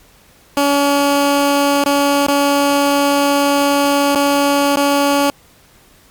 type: tone with dropouts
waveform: 15% pulse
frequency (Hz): 283.4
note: C#4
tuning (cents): +38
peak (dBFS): -5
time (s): 0.57-5.3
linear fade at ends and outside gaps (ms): 1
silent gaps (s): 1.839-1.861 / 2.265-2.284 / 4.149-4.156 / 4.759-4.77
effects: pink hiss -48 dBFS RMS until 6.1 s + MP3 96 kbps